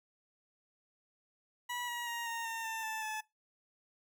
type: tone with pitch steps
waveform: 20% pulse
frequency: 973 / 956.8 / 940.9 / 925.3 / 909.9 / 894.8 / 880 / 865.3 Hz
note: B5 / A#5 / A#5 / A#5 / A#5 / A5 / A5 / A5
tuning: -26 / +45 / +16 / -13 / -42 / +29 / 0 / -29 cents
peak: -32 dBFS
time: 1.69-3.21 s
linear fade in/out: 10 ms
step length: 190 ms
effects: noise-tail reverb RT60 0.2 s tail -21 dB re dry